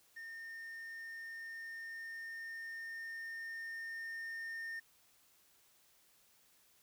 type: tone with level ramp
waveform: triangle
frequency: 1822 Hz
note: A#6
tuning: 40 cents flat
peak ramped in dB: -44 to -39 dBFS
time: 0.16-4.8 s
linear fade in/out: 10 ms
effects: white hiss -69 dBFS RMS until 6.82 s